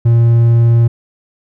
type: tone with vibrato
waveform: triangle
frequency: 116.8 Hz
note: A#2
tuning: 4 cents sharp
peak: -4 dBFS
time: 0.05-0.88 s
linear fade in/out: 10 ms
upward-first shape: square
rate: 20 Hz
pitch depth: 11 cents each way
effects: none